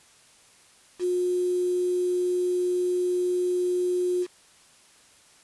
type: tone with quantisation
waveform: sine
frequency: 359.8 Hz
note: F#4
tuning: 48 cents flat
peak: -22 dBFS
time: 0.99-4.27 s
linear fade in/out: 50 ms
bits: 7
effects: white hiss -56 dBFS RMS until 5.43 s + resampled to 24000 Hz